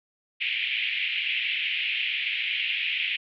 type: band-pass noise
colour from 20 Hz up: pink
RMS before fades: -28 dBFS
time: 0.4-3.17 s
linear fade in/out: 20 ms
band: 2200 to 3100 Hz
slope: 48 dB/octave
effects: none